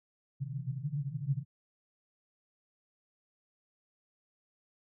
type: band-pass noise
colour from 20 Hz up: white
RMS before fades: -36 dBFS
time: 0.4-1.45 s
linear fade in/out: 20 ms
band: 130 to 150 Hz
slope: 96 dB/octave
effects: none